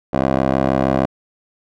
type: tone with band-pass filter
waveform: 15% pulse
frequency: 66.4 Hz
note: C2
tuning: 26 cents sharp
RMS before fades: -17 dBFS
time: 0.13-1.06 s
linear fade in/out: 10 ms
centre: 540 Hz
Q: 1.2
effects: none